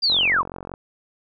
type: linear sweep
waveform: sine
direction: down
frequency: 4875 to 880 Hz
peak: -16 dBFS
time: 0.02-0.43 s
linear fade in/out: 20 ms
type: click train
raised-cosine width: 1 ms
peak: -19 dBFS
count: 30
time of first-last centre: 0.1-0.739 s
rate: 45.4 Hz
effects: none